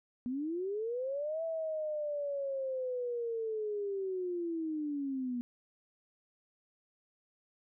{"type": "linear two-way sweep", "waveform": "sine", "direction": "up then down", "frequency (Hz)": [238.9, 659.3, 238.9], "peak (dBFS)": -33, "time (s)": [0.26, 5.41], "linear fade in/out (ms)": 0, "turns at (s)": 1.43, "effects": []}